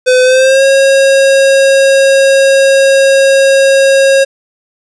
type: tone with pitch glide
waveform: square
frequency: 507 to 543.4 Hz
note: B4 to C#5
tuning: +45 to -35 cents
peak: -5 dBFS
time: 0.06-4.25 s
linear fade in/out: 20 ms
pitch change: +120 cents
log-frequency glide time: 0.23-0.63 s
effects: resampled to 22050 Hz + 7-bit